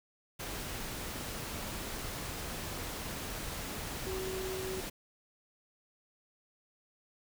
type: tone in noise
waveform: sine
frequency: 376.6 Hz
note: F#4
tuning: 31 cents sharp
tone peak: -37 dBFS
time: 4.06-4.81 s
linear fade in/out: 10 ms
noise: pink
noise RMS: -40 dBFS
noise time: 0.39-4.9 s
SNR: 0 dB
effects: none